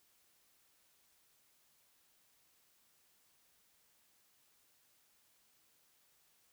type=silence; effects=white hiss -72 dBFS RMS until 6.52 s